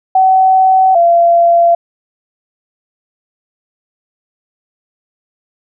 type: tone pair in turn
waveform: sine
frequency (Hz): 757 / 683.9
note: F#5 / F5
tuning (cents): +39 / -36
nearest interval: major second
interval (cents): 175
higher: first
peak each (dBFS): -5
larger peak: neither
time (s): 0.15-0.95 / 0.95-1.75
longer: neither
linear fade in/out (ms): 5
effects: none